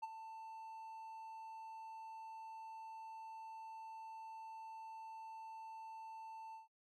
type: tone with ADSR envelope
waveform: triangle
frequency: 890 Hz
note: A5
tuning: 20 cents sharp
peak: -37 dBFS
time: 0.02-6.68 s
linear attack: 16 ms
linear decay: 28 ms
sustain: -10 dB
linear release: 140 ms
effects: noise-tail reverb RT60 0.1 s tail -24 dB re dry